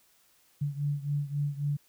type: beating tone pair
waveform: sine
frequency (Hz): 143.3 / 147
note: D3 / D3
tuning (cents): -42 / +2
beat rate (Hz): 3.7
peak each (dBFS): -30 / -33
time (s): 0.61-1.77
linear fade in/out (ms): 10
effects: white hiss -65 dBFS RMS until 1.88 s